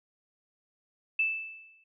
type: tone with exponential decay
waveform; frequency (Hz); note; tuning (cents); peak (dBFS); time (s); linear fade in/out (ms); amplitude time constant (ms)
sine; 2637; E7; 0; -22; 1.19-1.84; 5; 140
effects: none